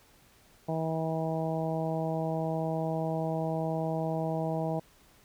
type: harmonic tone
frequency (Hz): 160.9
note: E3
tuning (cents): -42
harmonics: 1 / 2 / 3 / 4 / 5 / 6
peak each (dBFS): -32 / -37 / -37 / -34 / -38 / -44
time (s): 0.68-4.8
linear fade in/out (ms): 10
effects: pink hiss -61 dBFS RMS until 5.24 s